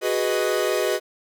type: chord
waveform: 45% pulse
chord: G# minor seventh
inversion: third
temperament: equal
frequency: 370 / 415.3 / 493.9 / 622.3 Hz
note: F#4 / G#4 / B4 / D#5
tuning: 0 / 0 / 0 / 0 cents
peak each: -26 dBFS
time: 0.01-1 s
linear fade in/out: 50 ms
effects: none

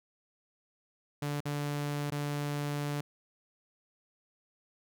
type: tone with dropouts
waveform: sawtooth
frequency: 145.5 Hz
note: D3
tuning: 16 cents flat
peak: -28 dBFS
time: 1.22-3.01 s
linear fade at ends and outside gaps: 5 ms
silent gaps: 1.405-1.454 / 2.104-2.119 s
effects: none

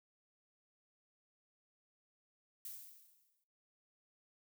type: noise with exponential decay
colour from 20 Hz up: violet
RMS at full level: -45 dBFS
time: 2.65-3.44 s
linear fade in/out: 2 ms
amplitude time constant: 170 ms
effects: noise-tail reverb RT60 0.5 s tail -18 dB re dry

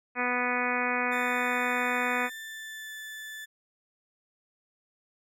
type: harmonic tone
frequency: 246.9 Hz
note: B3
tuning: in tune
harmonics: 1 / 2 / 3 / 4 / 5 / 6 / 7 / 8 / 9 / 10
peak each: -35 / -35 / -35 / -35 / -35 / -35 / -35 / -35 / -35 / -35 dBFS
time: 0.15-2.3 s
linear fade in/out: 50 ms
type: tone with pitch glide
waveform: 35% pulse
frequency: 1788 to 1749.2 Hz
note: A6 to A6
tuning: +27 to -11 cents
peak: -37 dBFS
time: 1.11-3.46 s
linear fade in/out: 20 ms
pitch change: -38 cents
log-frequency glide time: 2.1-2.93 s
effects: none

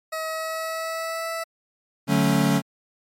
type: tone with pitch glide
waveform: 20% pulse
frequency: 638 to 658.6 Hz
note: D#5 to E5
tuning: +43 to -2 cents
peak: -22 dBFS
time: 0.12-1.44 s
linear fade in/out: 10 ms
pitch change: +55 cents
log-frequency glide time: 0.27-1.3 s
type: chord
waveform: square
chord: D major seventh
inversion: none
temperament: equal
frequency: 146.83 / 185 / 220 / 277.2 Hz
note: D3 / F#3 / A3 / C#4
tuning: 0 / 0 / 0 / 0 cents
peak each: -24 dBFS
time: 2.07-2.62 s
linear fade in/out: 50 ms
effects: MP3 64 kbps

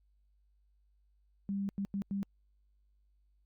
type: tone bursts at uneven times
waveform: sine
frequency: 198.2 Hz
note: G3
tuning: 19 cents sharp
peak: -32 dBFS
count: 4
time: 1.49-1.69 / 1.78-1.85 / 1.94-2.02 / 2.11-2.23 s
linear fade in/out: 0 ms
effects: added 50 Hz sine -67 dBFS peak until 3.45 s + Opus 48 kbps

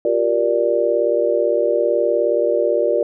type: chord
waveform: sine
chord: G minor seventh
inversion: third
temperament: just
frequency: 352.8 / 392 / 470.4 / 588 Hz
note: F4 / G4 / Bb4 / D5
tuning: +18 / 0 / +16 / +2 cents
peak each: -22 / -23 / -19 / -18 dBFS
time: 0.05-3.03 s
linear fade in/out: 2 ms
effects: none

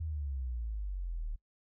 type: exponential sweep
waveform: sine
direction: down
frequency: 82.41 to 36.71 Hz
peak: -34 dBFS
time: 0-1.36 s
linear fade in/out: 10 ms
effects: noise-tail reverb RT60 0.1 s tail -22 dB re dry

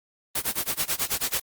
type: noise with tremolo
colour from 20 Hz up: white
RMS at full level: -24 dBFS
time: 0.35-1.4 s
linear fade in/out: 5 ms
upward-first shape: sine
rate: 9.2 Hz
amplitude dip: 95%
effects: Opus 24 kbps

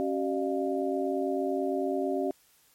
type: tone cluster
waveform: sine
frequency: 275.1 / 381.4 / 605 / 694 Hz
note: C#4 / G4 / D#5 / F5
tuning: -13 / -47 / -49 / -11 cents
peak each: -31 / -30 / -33 / -35 dBFS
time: 0-2.31 s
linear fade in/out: 0 ms
effects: white hiss -63 dBFS RMS until 2.74 s + MP3 64 kbps

